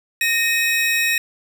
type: tone cluster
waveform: square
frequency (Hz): 1849 / 2531 / 3823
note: A#6 / D#7 / A#7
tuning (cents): -15 / +29 / +43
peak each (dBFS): -21 / -20 / -27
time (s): 0.21-1.18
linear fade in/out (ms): 2
effects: none